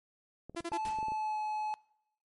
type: clicks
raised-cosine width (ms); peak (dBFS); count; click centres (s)
2; -33; 8; 0.496 / 0.548 / 0.606 / 0.718 / 0.987 / 1.029 / 1.084 / 1.12
type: tone bursts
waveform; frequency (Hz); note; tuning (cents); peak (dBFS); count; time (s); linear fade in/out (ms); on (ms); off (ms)
sawtooth; 339.2; E4; +50; -31; 3; 0.56-0.777; 10; 51; 32
type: tone with pitch glide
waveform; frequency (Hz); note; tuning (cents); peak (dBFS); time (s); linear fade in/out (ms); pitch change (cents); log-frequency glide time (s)
triangle; 870 to 854.6; A5 to G#5; -20 to +49; -30; 0.72-1.74; 0; -31; 1.05-1.38
type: noise with exponential decay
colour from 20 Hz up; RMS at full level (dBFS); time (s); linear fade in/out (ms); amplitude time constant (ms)
pink; -42; 0.85-1.14; 1; 61
effects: noise-tail reverb RT60 0.8 s tail -24 dB re dry + MP3 48 kbps